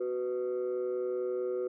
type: tone pair together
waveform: sine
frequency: 372.2 / 496.8 Hz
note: F#4 / B4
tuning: +10 / +10 cents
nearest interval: perfect fourth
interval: 500 cents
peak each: -30 / -32 dBFS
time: 0-1.68 s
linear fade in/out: 10 ms
effects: tanh soft clip ceiling -27 dBFS